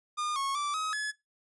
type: tone with pitch steps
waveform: 45% pulse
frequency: 1213 / 1096 / 1167 / 1270 / 1705 Hz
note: D#6 / C#6 / D6 / D#6 / G#6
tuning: -44 / -20 / -11 / +35 / +45 cents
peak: -30 dBFS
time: 0.17-1.12 s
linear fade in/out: 20 ms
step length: 190 ms
effects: noise-tail reverb RT60 0.2 s tail -21 dB re dry + resampled to 24000 Hz